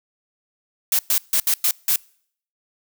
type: noise bursts at uneven times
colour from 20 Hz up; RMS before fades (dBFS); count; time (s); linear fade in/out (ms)
blue; -18; 6; 0.92-0.99 / 1.1-1.18 / 1.33-1.4 / 1.47-1.54 / 1.64-1.71 / 1.88-1.96; 2
effects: noise-tail reverb RT60 0.6 s tail -26 dB re dry